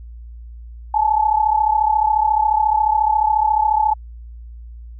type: tone pair together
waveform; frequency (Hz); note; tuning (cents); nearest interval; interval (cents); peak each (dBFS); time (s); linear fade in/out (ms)
sine; 850.8 / 885; G#5 / A5; +42 / +10; minor second; 68; -15 / -18; 0.94-3.94; 5
effects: added 58 Hz sine -33 dBFS peak until 4.99 s